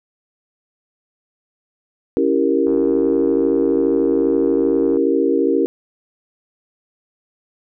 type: chord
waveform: sine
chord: C# diminished seventh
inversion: none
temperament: equal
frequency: 277.2 / 329.6 / 392 / 466.2 Hz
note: C#4 / E4 / G4 / Bb4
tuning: 0 / 0 / 0 / 0 cents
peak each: -19 dBFS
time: 2.17-5.66 s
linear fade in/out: 0 ms
type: click train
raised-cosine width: 1 ms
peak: -22 dBFS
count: 204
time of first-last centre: 2.67-4.969 s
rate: 88.3 Hz
effects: none